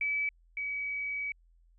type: tone pair in turn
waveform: sine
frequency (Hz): 2296 / 2275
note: D7 / C#7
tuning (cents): -40 / +44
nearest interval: unison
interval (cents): 16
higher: first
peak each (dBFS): -28 / -32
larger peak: first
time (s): 0.01-0.29 / 0.57-1.32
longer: second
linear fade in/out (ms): 2
effects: added 42 Hz sine -60 dBFS peak until 1.78 s